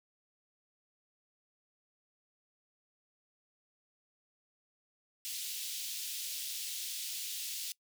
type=high-pass noise; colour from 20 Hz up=pink; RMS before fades=-40 dBFS; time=5.25-7.72 s; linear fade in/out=0 ms; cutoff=3100 Hz; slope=24 dB/octave; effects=noise-tail reverb RT60 0.1 s tail -22 dB re dry